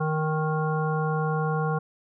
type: harmonic tone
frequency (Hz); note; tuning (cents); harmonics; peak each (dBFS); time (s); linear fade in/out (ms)
155.8; D#3; +3; 1 / 3 / 5 / 7 / 9; -25 / -30 / -32 / -33 / -35; 0-1.79; 10
effects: none